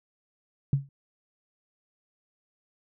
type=tone with exponential decay; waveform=sine; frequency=138.4 Hz; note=C#3; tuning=2 cents flat; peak=-16 dBFS; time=0.73-0.89 s; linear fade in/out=2 ms; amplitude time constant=34 ms; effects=none